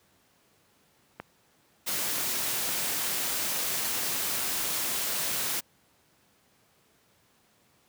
clicks, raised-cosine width 0.5 ms, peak -21 dBFS, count 3, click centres 1.2 / 2.182 / 2.691 s
white noise, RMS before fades -30 dBFS, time 1.86-5.61 s, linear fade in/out 20 ms
effects pink hiss -65 dBFS RMS until 7.88 s + high-pass 100 Hz 12 dB/octave

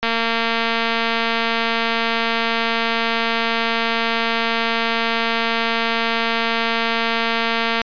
click train, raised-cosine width 0.3 ms, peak -4 dBFS, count 1784, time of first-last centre 0.03-7.816 s, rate 229 Hz, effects resampled to 11025 Hz

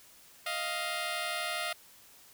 10% pulse tone pair together, 626.4 / 698.5 Hz, D#5 / F5, +11 / 0 cents, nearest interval major second, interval 189 cents, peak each -28 / -26 dBFS, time 0.46-1.73 s, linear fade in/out 5 ms, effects white hiss -57 dBFS RMS until 2.33 s

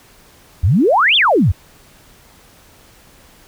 sine exponential two-way sweep, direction up then down, 73.1 to 3656 to 73.1 Hz, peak -9 dBFS, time 0.63-1.52 s, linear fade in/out 10 ms, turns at 1.16 s, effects pink hiss -47 dBFS RMS until 3.47 s

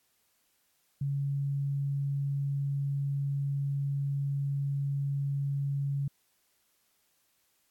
sine tone, 140 Hz, C#3, 18 cents sharp, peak -28 dBFS, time 1.01-6.08 s, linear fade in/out 5 ms, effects white hiss -72 dBFS RMS until 7.7 s + AAC 64 kbps

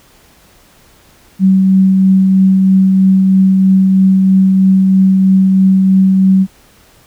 sine tone with tremolo, 190.3 Hz, F#3, 49 cents sharp, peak -4 dBFS, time 1.39-6.47 s, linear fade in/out 50 ms, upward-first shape triangle, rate 3.1 Hz, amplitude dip 25%, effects pink hiss -46 dBFS RMS until 7.06 s

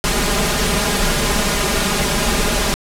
pink noise with comb filter, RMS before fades -17 dBFS, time 0.04-2.74 s, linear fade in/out 0 ms, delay 4.9 ms, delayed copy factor +0.8, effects low-pass 11000 Hz 12 dB/octave

